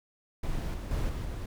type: noise with level steps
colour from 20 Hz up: brown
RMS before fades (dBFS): -32 / -36 / -30 / -34 / -36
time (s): 0.43-1.46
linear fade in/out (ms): 5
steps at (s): 0.74 / 0.91 / 1.09 / 1.25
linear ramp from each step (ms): 2
effects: none